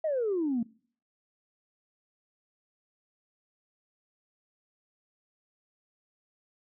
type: exponential sweep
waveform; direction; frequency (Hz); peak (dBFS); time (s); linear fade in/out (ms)
sine; down; 655 to 221.2; -25; 0.04-0.63; 5
effects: noise-tail reverb RT60 0.5 s tail -23 dB re dry + tanh soft clip ceiling -22 dBFS